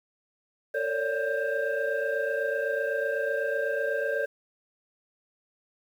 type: tone cluster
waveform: sine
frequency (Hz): 453.5 / 553 / 581 / 1584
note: A#4 / C#5 / D5 / G6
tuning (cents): -48 / -4 / -19 / +18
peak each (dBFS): -30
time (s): 0.74-4.26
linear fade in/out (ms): 10
effects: tanh soft clip ceiling -20 dBFS + 9-bit